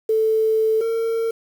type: tone pair in turn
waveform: sine / triangle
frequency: 440 / 455 Hz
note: A4 / A#4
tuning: 0 / -42 cents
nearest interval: minor second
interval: 58 cents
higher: second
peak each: -15 / -17 dBFS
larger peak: first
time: 0.09-0.81 / 0.81-1.31 s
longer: first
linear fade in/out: 5 ms
effects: 7-bit